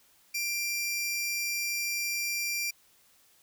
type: tone pair together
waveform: sawtooth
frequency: 2374 / 5671 Hz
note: D7 / F8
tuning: +18 / +26 cents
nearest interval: octave + minor third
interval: 1508 cents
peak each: -27 / -34 dBFS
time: 0.34-2.71 s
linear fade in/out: 10 ms
effects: white hiss -63 dBFS RMS until 3.42 s